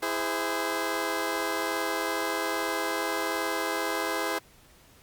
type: chord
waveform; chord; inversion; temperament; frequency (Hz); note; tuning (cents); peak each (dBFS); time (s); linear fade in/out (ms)
15% pulse; E augmented; none; just; 329.6 / 412 / 515; E4 / G#4 / B#4; 0 / -14 / -28; -26; 0.02-4.39; 10
effects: pink hiss -57 dBFS RMS until 5.02 s + Opus 48 kbps